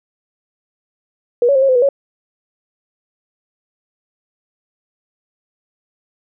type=tone with pitch steps; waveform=sine; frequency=481.2 / 560 / 529 / 544 / 513 / 486.9 / 555 Hz; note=B4 / C#5 / C5 / C#5 / C5 / B4 / C#5; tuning=-45 / +18 / +19 / -33 / -34 / -25 / +2 cents; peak=-9 dBFS; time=1.42-1.889 s; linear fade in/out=2 ms; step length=67 ms; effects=none